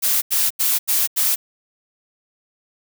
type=noise bursts; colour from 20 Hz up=blue; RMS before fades=-18 dBFS; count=5; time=0.02-1.36 s; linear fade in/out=20 ms; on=200 ms; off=85 ms; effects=none